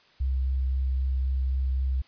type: tone with vibrato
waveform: sine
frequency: 65.5 Hz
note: C2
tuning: 2 cents sharp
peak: -23 dBFS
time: 0.2-2.02 s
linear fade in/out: 10 ms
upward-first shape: triangle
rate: 3.8 Hz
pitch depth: 14 cents each way
effects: white hiss -59 dBFS RMS until 2.07 s + resampled to 11025 Hz